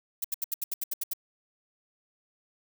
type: noise bursts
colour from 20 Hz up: violet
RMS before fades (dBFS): -30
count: 10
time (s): 0.22-1.135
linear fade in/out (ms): 5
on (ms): 24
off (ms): 75
effects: none